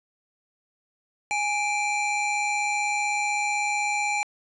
square tone pair together, 828.3 / 2349 Hz, G#5 / D7, -5 / 0 cents, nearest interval octave + tritone, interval 1805 cents, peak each -27 dBFS, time 1.31-4.23 s, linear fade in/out 0 ms, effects resampled to 22050 Hz + 10-bit

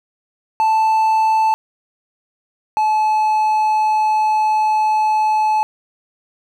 triangle tone pair in turn, 879 / 861.4 Hz, A5 / A5, -2 / -37 cents, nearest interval unison, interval 35 cents, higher first, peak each -10 / -11 dBFS, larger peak first, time 0.6-1.54 / 2.77-5.63 s, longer second, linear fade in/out 0 ms, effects none

